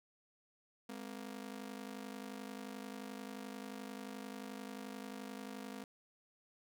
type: ring-modulated tone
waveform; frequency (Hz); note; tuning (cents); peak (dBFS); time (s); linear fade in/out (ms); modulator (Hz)
sawtooth; 233.7; A#3; +5; -38; 0.89-5.84; 2; 25.7
effects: none